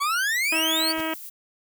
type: exponential sweep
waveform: 40% pulse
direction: up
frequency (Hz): 1100 to 4699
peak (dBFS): -21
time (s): 0-0.93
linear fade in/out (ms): 20
type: noise with tremolo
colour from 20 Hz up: violet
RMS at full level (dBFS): -38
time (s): 0.43-1.3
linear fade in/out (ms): 10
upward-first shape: triangle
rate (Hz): 8.8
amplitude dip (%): 30
type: harmonic tone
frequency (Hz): 320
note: D#4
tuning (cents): +49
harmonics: 1 / 2 / 3 / 4 / 5 / 6 / 7 / 8 / 9 / 10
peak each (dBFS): -29 / -32 / -34 / -35 / -36 / -37 / -37 / -38 / -39 / -39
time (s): 0.52-1.14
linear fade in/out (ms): 5
type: noise with exponential growth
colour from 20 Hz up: pink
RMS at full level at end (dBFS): -32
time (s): 0.91-1.01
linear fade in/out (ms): 5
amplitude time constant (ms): 20
effects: none